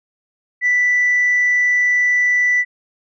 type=tone; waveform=sine; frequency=1975.5 Hz; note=B6; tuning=in tune; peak=-11 dBFS; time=0.61-2.65 s; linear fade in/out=50 ms; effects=tanh soft clip ceiling -9 dBFS